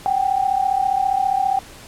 sine tone pair together, 758.1 / 793 Hz, F#5 / G5, +42 / +20 cents, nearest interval minor second, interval 78 cents, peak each -19 dBFS, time 0.06-1.59 s, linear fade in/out 0 ms, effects pink hiss -41 dBFS RMS until 1.87 s + low-pass 12000 Hz 12 dB/octave

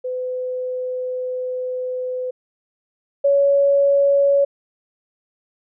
sine tone pair in turn, 506 / 560.6 Hz, B4 / C#5, +42 / +19 cents, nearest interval major second, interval 177 cents, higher second, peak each -22 / -12 dBFS, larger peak second, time 0.04-2.31 / 3.24-4.45 s, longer first, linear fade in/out 10 ms, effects none

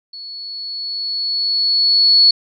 sine tone with level ramp, 4398 Hz, C#8, 14 cents flat, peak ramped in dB -30 to -6 dBFS, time 0.13-2.31 s, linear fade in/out 5 ms, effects none

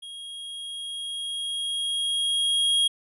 square tone with level ramp, 3275 Hz, G#7, 25 cents flat, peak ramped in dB -38 to -19 dBFS, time 0.02-2.88 s, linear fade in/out 10 ms, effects resampled to 24000 Hz

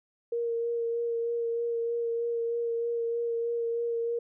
sine tone with vibrato, 466.7 Hz, A#4, 2 cents sharp, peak -27 dBFS, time 0.32-4.19 s, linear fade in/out 5 ms, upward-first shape sine, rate 3.2 Hz, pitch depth 15 cents each way, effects none

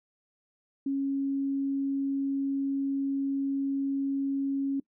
sine tone, 274.9 Hz, C#4, 14 cents flat, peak -26 dBFS, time 0.86-4.8 s, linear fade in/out 5 ms, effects noise-tail reverb RT60 0.1 s tail -22 dB re dry

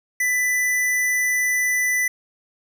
square tone, 1991 Hz, B6, 14 cents sharp, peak -19 dBFS, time 0.2-2.08 s, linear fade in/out 5 ms, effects none

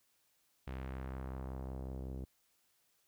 sawtooth tone with low-pass filter sweep, 65.41 Hz, C2, in tune, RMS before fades -43 dBFS, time 0.67-2.25 s, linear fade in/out 5 ms, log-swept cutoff 2700 to 400 Hz, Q 1.1, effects white hiss -75 dBFS RMS until 3.07 s

